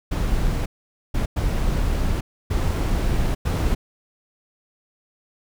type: noise bursts at uneven times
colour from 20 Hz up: brown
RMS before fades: -21 dBFS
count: 5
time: 0.11-0.66 / 1.14-1.26 / 1.36-2.21 / 2.5-3.35 / 3.45-3.75 s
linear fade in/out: 10 ms
effects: none